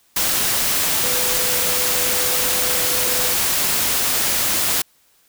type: tone in noise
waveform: sine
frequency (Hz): 498.1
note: B4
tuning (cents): +15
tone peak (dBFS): -29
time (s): 1.03-3.34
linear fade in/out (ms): 5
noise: white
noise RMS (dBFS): -19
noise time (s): 0.16-4.82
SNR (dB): -13
effects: white hiss -58 dBFS RMS until 5.28 s